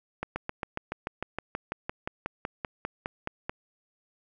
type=slowing click train; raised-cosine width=0.5 ms; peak=-16 dBFS; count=20; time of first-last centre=0.23-3.495 s; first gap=130 ms; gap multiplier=1.03; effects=none